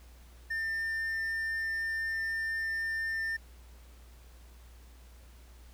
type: tone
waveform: triangle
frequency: 1799 Hz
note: A6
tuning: 38 cents sharp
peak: -29 dBFS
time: 0.5-3.37 s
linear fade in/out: 10 ms
effects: added 60 Hz sine -51 dBFS peak until 5.73 s + pink hiss -61 dBFS RMS until 5.73 s